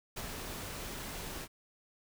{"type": "noise with ADSR envelope", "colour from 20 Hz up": "pink", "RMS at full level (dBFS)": -39, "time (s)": [0.16, 1.48], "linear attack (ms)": 13, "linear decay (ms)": 51, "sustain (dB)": -3, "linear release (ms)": 50, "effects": []}